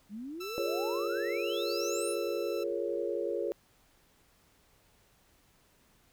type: exponential sweep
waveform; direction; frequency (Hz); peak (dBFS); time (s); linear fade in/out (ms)
sine; up; 193.4 to 10690; -38; 0.09-2.16; 50
type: tone with tremolo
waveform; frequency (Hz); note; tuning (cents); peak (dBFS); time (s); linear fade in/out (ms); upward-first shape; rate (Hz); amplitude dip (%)
15% pulse; 1327; E6; +11; -32; 0.4-2.64; 10; sine; 0.85; 50
type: chord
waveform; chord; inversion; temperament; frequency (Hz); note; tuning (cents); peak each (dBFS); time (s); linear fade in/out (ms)
sine; Bb minor seventh; second; equal; 349.2 / 415.3 / 466.2 / 554.4; F4 / Ab4 / Bb4 / Db5; 0 / 0 / 0 / 0; -36; 0.58-3.52; 0
effects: pink hiss -66 dBFS RMS until 6.12 s